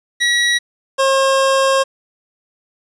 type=tone pair in turn; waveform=25% pulse; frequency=1919 / 537.6 Hz; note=A#6 / C5; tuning=+50 / +47 cents; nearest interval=octave + minor seventh; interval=2203 cents; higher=first; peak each=-9 / -8 dBFS; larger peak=second; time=0.2-0.59 / 0.98-1.84 s; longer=second; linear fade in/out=20 ms; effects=resampled to 22050 Hz + 7-bit